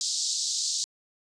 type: band-pass noise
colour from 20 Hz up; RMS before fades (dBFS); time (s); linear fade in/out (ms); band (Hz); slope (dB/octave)
pink; -29; 0.01-0.84; 0; 4000 to 7800; 48
effects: resampled to 22050 Hz